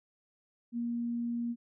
sine tone, 236.4 Hz, A#3, 24 cents sharp, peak -31 dBFS, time 0.72-1.56 s, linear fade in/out 50 ms, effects none

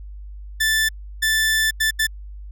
sawtooth tone bursts at uneven times, 1760 Hz, A6, in tune, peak -13 dBFS, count 4, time 0.6-0.89 / 1.22-1.71 / 1.8-1.91 / 1.99-2.07 s, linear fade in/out 10 ms, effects added 50 Hz sine -33 dBFS peak until 2.51 s

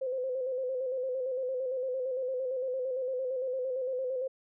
sine tone with vibrato, 515 Hz, C5, 28 cents flat, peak -30 dBFS, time 0.01-4.28 s, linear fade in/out 10 ms, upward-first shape square, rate 8.8 Hz, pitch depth 46 cents each way, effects none

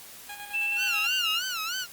15% pulse tone with tremolo, 820 Hz, G#5, 22 cents flat, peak -31 dBFS, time 0.29-1.07 s, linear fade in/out 5 ms, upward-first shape square, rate 9.3 Hz, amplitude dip 50%
sine tone with pitch glide, 2660 to 2834 Hz, E7 to F7, +15 to +25 cents, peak -25 dBFS, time 0.53-1.4 s, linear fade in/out 20 ms, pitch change +110 cents, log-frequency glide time 0.65-1.29 s
15% pulse tone with vibrato, 1396.9 Hz, F6, in tune, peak -23 dBFS, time 0.76-1.87 s, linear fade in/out 50 ms, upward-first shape sine, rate 3.2 Hz, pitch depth 160 cents each way
effects white hiss -46 dBFS RMS until 1.92 s + Opus 48 kbps

